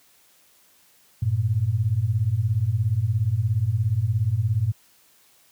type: beating tone pair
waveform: sine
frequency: 97.8 / 114.8 Hz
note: G2 / A#2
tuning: -4 / -26 cents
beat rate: 17 Hz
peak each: -23 / -21 dBFS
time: 1.22-4.72 s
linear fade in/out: 5 ms
effects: white hiss -58 dBFS RMS until 5.51 s + high-pass 60 Hz 12 dB/octave